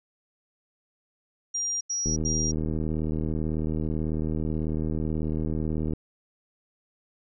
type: tone bursts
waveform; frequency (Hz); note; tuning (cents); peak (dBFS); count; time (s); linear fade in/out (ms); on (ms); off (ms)
sine; 5700; F8; +34; -26; 3; 1.54-2.518; 10; 270; 84
type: click train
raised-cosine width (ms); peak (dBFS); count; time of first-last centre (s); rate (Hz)
3; -17; 304; 2.06-5.935; 78.2
effects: none